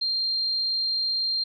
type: tone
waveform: sine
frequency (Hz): 4186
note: C8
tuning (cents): 0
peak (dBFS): -23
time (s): 0.01-1.44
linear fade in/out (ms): 10
effects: none